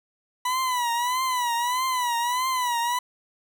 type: tone with vibrato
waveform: 40% pulse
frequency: 987.8 Hz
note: B5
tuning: in tune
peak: -22 dBFS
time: 0.45-2.99 s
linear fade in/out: 5 ms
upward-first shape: triangle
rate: 1.6 Hz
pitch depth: 110 cents each way
effects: none